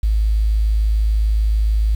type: tone with quantisation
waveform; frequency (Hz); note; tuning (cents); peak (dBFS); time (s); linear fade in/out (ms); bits
sine; 53.4; G#1; +49; -13; 0.03-1.95; 5; 7
effects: none